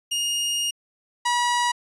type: tone pair in turn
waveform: sawtooth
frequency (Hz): 2850 / 966.6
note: F7 / B5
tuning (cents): +34 / -38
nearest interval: octave + perfect fifth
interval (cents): 1872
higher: first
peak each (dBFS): -19 / -16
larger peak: second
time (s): 0.11-0.71 / 1.25-1.72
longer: first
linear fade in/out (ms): 10
effects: resampled to 24000 Hz